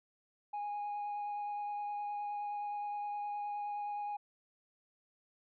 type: tone with vibrato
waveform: sine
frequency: 825 Hz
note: G#5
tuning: 12 cents flat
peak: -34 dBFS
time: 0.53-4.17 s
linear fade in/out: 10 ms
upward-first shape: triangle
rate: 9.6 Hz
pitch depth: 12 cents each way
effects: tanh soft clip ceiling -35 dBFS